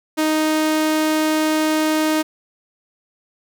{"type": "tone", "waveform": "sawtooth", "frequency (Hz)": 311.1, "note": "D#4", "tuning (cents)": 0, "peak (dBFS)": -12, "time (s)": [0.17, 2.23], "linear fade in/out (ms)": 20, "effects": []}